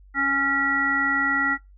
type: harmonic tone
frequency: 276.4 Hz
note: C#4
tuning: 5 cents flat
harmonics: 1 / 3 / 5 / 7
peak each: -29 / -32 / -23 / -23 dBFS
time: 0.14-1.58 s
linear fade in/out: 50 ms
effects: noise-tail reverb RT60 0.2 s tail -20 dB re dry + added 48 Hz sine -47 dBFS peak until 1.77 s